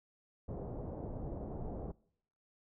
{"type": "low-pass noise", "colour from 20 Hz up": "pink", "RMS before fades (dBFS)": -42, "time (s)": [0.48, 1.92], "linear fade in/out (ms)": 10, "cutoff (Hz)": 700, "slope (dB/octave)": 24, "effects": ["noise-tail reverb RT60 0.7 s tail -24 dB re dry"]}